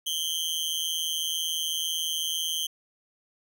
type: tone with amplitude modulation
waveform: sawtooth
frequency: 3136 Hz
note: G7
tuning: in tune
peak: -20 dBFS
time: 0.06-2.67 s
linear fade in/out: 10 ms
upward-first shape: sine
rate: 162 Hz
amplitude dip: 95%
effects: none